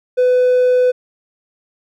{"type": "tone", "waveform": "triangle", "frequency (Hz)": 501, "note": "B4", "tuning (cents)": 25, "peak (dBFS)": -7, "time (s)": [0.17, 0.92], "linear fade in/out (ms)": 20, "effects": ["tanh soft clip ceiling -4 dBFS"]}